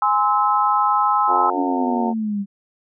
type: chord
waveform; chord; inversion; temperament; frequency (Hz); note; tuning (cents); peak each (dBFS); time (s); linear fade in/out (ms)
sine; Ab augmented; none; just; 830.6 / 1038.3 / 1297.8; Ab5 / C6 / E6; 0 / -14 / -27; -19; 0.02-1.5; 2
type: harmonic tone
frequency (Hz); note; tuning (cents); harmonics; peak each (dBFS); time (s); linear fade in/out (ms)
90; F#2; -47; 3 / 4 / 5 / 6 / 7 / 8 / 9 / 10; -35 / -27 / -31 / -34 / -35 / -25 / -32 / -25; 1.27-2.14; 50
type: exponential sweep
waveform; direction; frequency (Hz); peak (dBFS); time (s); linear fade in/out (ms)
sine; down; 291.6 to 196; -20; 1.53-2.46; 50
effects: none